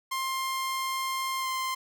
sawtooth tone with pitch glide, 1057 to 1046.1 Hz, C6 to C6, +17 to -1 cents, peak -25 dBFS, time 0.11-1.75 s, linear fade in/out 10 ms, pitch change -18 cents, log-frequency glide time 1.39-1.47 s, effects none

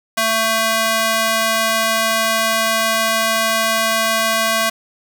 square tone with high-pass filter, 223.2 Hz, A3, 25 cents sharp, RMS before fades -17 dBFS, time 0.17-4.7 s, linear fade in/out 10 ms, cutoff 840 Hz, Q 0.73, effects none

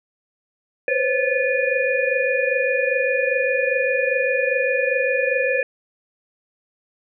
sine tone cluster, 499.5 / 522 / 547 / 1734 / 2450 Hz, B4 / C5 / C#5 / A6 / D#7, +20 / -4 / -23 / -26 / -27 cents, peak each -24 dBFS, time 0.88-5.63 s, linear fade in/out 2 ms, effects none

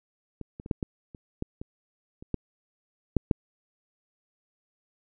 clicks, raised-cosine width 3 ms, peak -24 / -26 / -26 / -12 / -16 / -30 / -17 / -24 / -30 / -14 / -8 / -8 dBFS, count 12, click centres 0.413 / 0.599 / 0.661 / 0.712 / 0.828 / 1.148 / 1.424 / 1.615 / 2.225 / 2.343 / 3.167 / 3.312 s, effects none

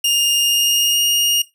sawtooth tone with pitch glide, 2825 to 2850 Hz, F7 to F7, +19 to +34 cents, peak -11 dBFS, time 0.04-1.42 s, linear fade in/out 5 ms, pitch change +15 cents, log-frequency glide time 0.39-0.97 s, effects noise-tail reverb RT60 0.2 s tail -17 dB re dry

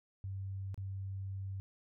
sine tone with dropouts, 96.8 Hz, G2, 21 cents flat, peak -38 dBFS, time 0.24-1.6 s, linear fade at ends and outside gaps 0 ms, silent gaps 0.744-0.777 s, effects none

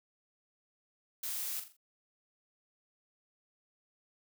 blue noise with echo, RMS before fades -38 dBFS, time 1.23-1.6 s, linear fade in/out 5 ms, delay 42 ms, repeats 4, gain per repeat -8 dB, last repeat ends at 1.768 s, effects none

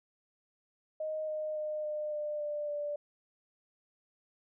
sine tone with pitch steps, 622.3 / 616.2 / 610.2 / 604.2 / 598.3 / 592.5 / 586.7 Hz, D#5 / D#5 / D#5 / D5 / D5 / D5 / D5, 0 / -17 / -34 / +49 / +32 / +15 / -2 cents, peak -33 dBFS, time 1-2.96 s, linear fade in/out 5 ms, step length 280 ms, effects none

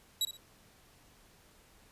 sawtooth tone with echo, 3881 Hz, B7, 31 cents flat, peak -25 dBFS, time 0.21-0.25 s, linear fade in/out 2 ms, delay 60 ms, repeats 2, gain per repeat -11 dB, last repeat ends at 0.37 s, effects pink hiss -62 dBFS RMS until 1.91 s + resampled to 32000 Hz

